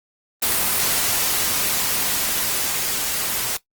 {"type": "noise with level ramp", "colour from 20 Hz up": "white", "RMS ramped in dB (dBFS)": [-19, -24], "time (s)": [0.42, 3.57], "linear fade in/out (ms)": 5, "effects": ["noise-tail reverb RT60 0.1 s tail -17 dB re dry", "Opus 24 kbps"]}